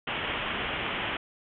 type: low-pass noise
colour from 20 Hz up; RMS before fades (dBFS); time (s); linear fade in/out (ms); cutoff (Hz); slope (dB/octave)
white; -32; 0.07-1.17; 5; 3300; 96
effects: none